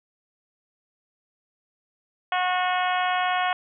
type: harmonic tone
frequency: 364.4 Hz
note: F#4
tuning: 26 cents flat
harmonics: 2 / 3 / 4 / 5 / 6 / 7 / 8 / 9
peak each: -24 / -28 / -30 / -32 / -34 / -35 / -36 / -37 dBFS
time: 2.32-3.53 s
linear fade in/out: 2 ms
effects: none